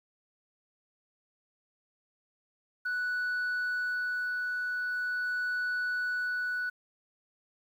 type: tone with tremolo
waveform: sine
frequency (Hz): 1480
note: F#6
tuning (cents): 0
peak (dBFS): -26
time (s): 2.85-6.7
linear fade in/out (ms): 10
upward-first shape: sine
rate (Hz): 0.43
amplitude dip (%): 25
effects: tanh soft clip ceiling -28 dBFS + 10-bit